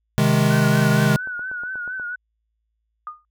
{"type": "chord", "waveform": "square", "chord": "Ab major", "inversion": "first", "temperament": "equal", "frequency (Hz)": [130.81, 155.56, 207.7], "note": ["C3", "Eb3", "Ab3"], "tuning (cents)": [0, 0, 0], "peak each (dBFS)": -20, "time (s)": [0.18, 1.16], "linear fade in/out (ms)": 0}
{"type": "tone with vibrato", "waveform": "sine", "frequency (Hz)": 1480, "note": "F#6", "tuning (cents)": 0, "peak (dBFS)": -26, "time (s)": [0.5, 2.16], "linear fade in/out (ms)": 10, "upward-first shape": "triangle", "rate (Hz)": 4.3, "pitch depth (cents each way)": 75}
{"type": "click train", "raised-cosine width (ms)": 1, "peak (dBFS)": -27, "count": 11, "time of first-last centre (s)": [0.79, 1.998], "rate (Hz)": 8.28}
{"type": "tone with exponential decay", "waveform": "sine", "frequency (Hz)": 1224, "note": "D#6", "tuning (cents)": -29, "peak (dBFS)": -25, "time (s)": [3.07, 3.25], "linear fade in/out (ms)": 1, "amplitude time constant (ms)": 37}
{"effects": ["added 55 Hz sine -70 dBFS peak until 3.3 s"]}